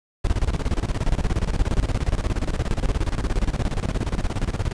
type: noise with tremolo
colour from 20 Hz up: brown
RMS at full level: -20 dBFS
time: 0.24-4.73 s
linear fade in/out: 10 ms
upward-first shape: square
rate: 17 Hz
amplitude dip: 80%
effects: resampled to 22050 Hz